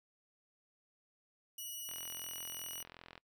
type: tone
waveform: 5% pulse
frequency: 2923 Hz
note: F#7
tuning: 22 cents flat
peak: -34 dBFS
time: 1.58-2.83 s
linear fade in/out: 5 ms
type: click train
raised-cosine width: 0.3 ms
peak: -34 dBFS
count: 56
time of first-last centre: 1.89-3.178 s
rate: 42.7 Hz
effects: noise-tail reverb RT60 0.1 s tail -25 dB re dry